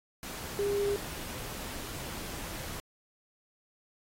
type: tone in noise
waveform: sine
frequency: 404.4 Hz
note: G#4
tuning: 46 cents flat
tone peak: -27 dBFS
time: 0.59-0.96 s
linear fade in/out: 0 ms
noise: pink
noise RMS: -41 dBFS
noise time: 0.23-2.8 s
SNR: +11 dB
effects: AAC 48 kbps